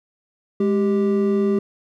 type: tone pair together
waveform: triangle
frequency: 207.7 / 392.6 Hz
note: G#3 / G4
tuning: 0 / +3 cents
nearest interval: major seventh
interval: 1103 cents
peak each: -17 dBFS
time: 0.6-1.59 s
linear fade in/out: 5 ms
effects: none

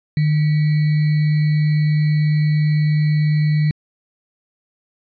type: tone with sample-and-hold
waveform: sine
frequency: 151.5 Hz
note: D#3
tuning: 46 cents flat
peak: -13 dBFS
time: 0.17-3.71 s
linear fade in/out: 2 ms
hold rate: 2100 Hz
effects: resampled to 11025 Hz

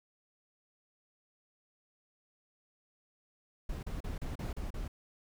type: noise bursts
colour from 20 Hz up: brown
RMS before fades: -38 dBFS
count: 7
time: 3.69-4.88 s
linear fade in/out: 5 ms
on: 140 ms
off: 35 ms
effects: none

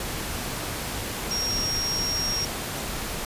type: tone in noise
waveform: sine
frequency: 5588 Hz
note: F8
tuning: in tune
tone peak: -25 dBFS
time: 1.31-2.45 s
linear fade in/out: 2 ms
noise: pink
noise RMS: -31 dBFS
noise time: 0-3.25 s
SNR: +3 dB
effects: resampled to 32000 Hz

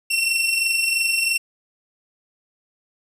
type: tone pair together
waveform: sawtooth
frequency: 2694 / 2717 Hz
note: E7 / F7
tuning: +37 / -48 cents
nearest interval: unison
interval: 15 cents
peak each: -22 / -16 dBFS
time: 0.1-1.38 s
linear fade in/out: 10 ms
effects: resampled to 32000 Hz + 9-bit

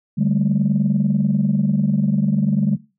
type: chord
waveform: sine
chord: D suspended fourth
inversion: none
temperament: equal with one note detuned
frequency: 146.83 / 196 / 216.3 Hz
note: D3 / G3 / A3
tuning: 0 / 0 / -29 cents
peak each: -19 / -18 / -19 dBFS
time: 0.17-2.77 s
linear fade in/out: 20 ms
effects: noise-tail reverb RT60 0.3 s tail -21 dB re dry + tanh soft clip ceiling -8 dBFS

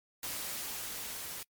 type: noise with level ramp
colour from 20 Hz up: white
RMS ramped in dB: -38 to -42 dBFS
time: 0.23-1.43 s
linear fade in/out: 2 ms
effects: noise-tail reverb RT60 0.1 s tail -26 dB re dry + MP3 96 kbps

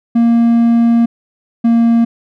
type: tone pair in turn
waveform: triangle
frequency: 233.1 / 231.9 Hz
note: A#3 / A#3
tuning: 0 / -9 cents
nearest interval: unison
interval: 9 cents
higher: first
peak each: -5 dBFS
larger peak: neither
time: 0.15-1.06 / 1.64-2.05 s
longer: first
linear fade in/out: 10 ms
effects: none

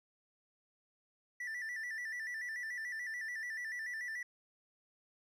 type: tone with vibrato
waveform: triangle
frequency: 1864.7 Hz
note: A#6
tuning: in tune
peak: -37 dBFS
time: 1.4-4.23 s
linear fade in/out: 5 ms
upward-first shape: square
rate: 6.9 Hz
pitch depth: 82 cents each way
effects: none

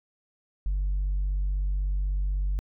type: tone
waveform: sine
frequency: 48.08 Hz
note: G1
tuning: 33 cents flat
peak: -22 dBFS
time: 0.66-2.59 s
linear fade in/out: 0 ms
effects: tanh soft clip ceiling -22 dBFS

